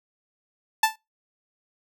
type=tone with exponential decay; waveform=sawtooth; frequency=880 Hz; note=A5; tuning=in tune; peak=-10 dBFS; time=0.83-0.96 s; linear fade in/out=5 ms; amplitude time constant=28 ms; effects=noise-tail reverb RT60 0.2 s tail -22 dB re dry